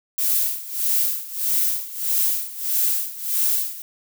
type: noise with tremolo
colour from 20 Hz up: violet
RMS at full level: -19 dBFS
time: 0.18-3.82 s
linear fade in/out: 2 ms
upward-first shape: sine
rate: 1.6 Hz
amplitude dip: 85%
effects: none